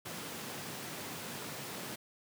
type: high-pass noise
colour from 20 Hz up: pink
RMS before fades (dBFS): -43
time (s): 0.05-1.96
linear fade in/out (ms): 10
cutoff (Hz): 120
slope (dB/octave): 24
effects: none